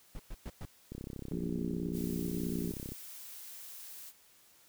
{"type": "noise bursts", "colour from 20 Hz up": "brown", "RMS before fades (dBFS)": -41, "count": 4, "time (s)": [0.15, 0.652], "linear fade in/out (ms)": 2, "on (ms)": 43, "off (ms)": 110}
{"type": "click train", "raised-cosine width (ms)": 3, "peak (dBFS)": -29, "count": 67, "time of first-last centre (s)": [0.92, 2.92], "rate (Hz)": 33}
{"type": "harmonic tone", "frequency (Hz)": 58.3, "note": "A#1", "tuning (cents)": 1, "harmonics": [3, 4, 5, 6, 7], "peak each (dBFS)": [-37, -39, -41, -43, -44], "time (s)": [1.32, 2.72], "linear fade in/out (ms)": 0}
{"type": "noise", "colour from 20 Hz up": "blue", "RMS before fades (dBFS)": -48, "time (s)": [1.92, 4.13], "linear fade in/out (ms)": 50}
{"effects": ["white hiss -63 dBFS RMS until 4.68 s"]}